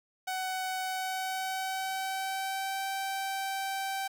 sawtooth tone with pitch glide, 749 to 776.3 Hz, F#5 to G5, +21 to -17 cents, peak -28 dBFS, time 0.27-4.08 s, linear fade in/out 10 ms, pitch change +62 cents, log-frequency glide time 0.82-2.86 s, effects 9-bit

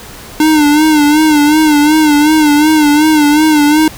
square tone with vibrato, 302.3 Hz, D#4, 50 cents flat, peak -6 dBFS, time 0.4-3.88 s, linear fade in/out 2 ms, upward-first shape sine, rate 2.7 Hz, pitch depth 66 cents each way, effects pink hiss -31 dBFS RMS until 3.97 s

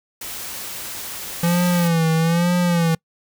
white noise, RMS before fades -31 dBFS, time 0.21-1.88 s, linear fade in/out 5 ms
square tone with vibrato, 169.1 Hz, E3, 44 cents sharp, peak -16 dBFS, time 1.43-2.95 s, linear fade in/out 5 ms, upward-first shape sine, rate 1.1 Hz, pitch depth 84 cents each way
effects noise-tail reverb RT60 0.1 s tail -26 dB re dry

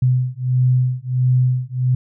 sine beating tone pair, 126.1 / 127.6 Hz, B2 / C3, +36 / -43 cents, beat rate 1.5 Hz, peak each -17 dBFS, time 0.02-1.95 s, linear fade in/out 5 ms, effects none

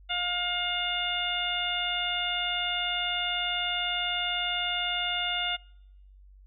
harmonic tone, 710 Hz, F5, 28 cents sharp, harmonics 1 / 2 / 3 / 4 / 5, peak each -35 / -35 / -35 / -31 / -33 dBFS, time 0.09-5.57 s, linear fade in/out 20 ms, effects noise-tail reverb RT60 0.8 s tail -26 dB re dry + added 48 Hz sine -50 dBFS peak until 6.46 s

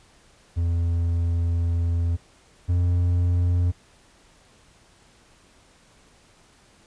triangle tone pair in turn, 85 / 87.95 Hz, F2 / F2, -46 / +13 cents, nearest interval minor second, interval 59 cents, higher second, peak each -18 / -16 dBFS, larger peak second, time 0.56-2.17 / 2.68-3.72 s, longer first, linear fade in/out 20 ms, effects pink hiss -56 dBFS RMS until 6.86 s + resampled to 22050 Hz

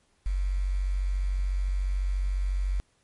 sine tone with quantisation, 47 Hz, F#1, 28 cents sharp, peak -24 dBFS, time 0.26-2.8 s, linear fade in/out 0 ms, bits 8, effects pink hiss -68 dBFS RMS until 3.03 s + MP3 48 kbps

